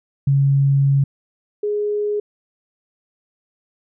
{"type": "tone pair in turn", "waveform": "sine", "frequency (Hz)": [138.59, 416.1], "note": ["C#3", "G#4"], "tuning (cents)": [0, 3], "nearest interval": "octave + perfect fifth", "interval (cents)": 1903, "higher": "second", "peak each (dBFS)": [-12, -18], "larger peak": "first", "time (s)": [[0.27, 1.04], [1.63, 2.2]], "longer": "first", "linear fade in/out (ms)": 5, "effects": []}